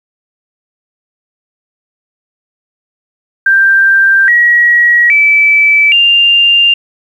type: tone with pitch steps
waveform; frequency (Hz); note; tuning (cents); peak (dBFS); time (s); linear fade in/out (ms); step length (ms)
sine; 1578 / 1909.4 / 2310 / 2795; G6 / A#6 / D7 / F7; +11 / +41 / -29 / +1; -4; 3.46-6.74; 5; 820
effects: 7-bit